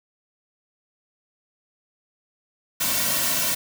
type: noise with comb filter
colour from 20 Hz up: white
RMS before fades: -23 dBFS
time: 2.8-3.55 s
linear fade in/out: 10 ms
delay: 2.4 ms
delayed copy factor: -0.8
effects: none